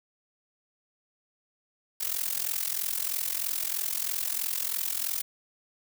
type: noise with amplitude modulation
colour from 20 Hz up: blue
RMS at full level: -27 dBFS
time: 2-5.22 s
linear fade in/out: 10 ms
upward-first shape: sine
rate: 43.1 Hz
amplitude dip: 85%
effects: none